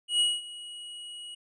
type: tone with ADSR envelope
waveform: square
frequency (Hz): 2907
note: F#7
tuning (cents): -31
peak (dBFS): -21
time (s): 0.08-1.35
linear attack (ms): 120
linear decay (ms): 210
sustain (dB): -19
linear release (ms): 9
effects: resampled to 22050 Hz